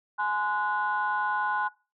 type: tone cluster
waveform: sine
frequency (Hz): 841 / 1031 / 1466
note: G#5 / C6 / F#6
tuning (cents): +22 / -26 / -16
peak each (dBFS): -29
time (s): 0.18-1.69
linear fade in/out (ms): 20
effects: noise-tail reverb RT60 0.3 s tail -20 dB re dry + tanh soft clip ceiling -17 dBFS